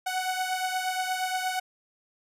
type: beating tone pair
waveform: sawtooth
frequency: 741 / 749.5 Hz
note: F#5 / F#5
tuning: +2 / +22 cents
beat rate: 8.5 Hz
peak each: -25 / -29 dBFS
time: 0.06-1.6 s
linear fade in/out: 10 ms
effects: resampled to 32000 Hz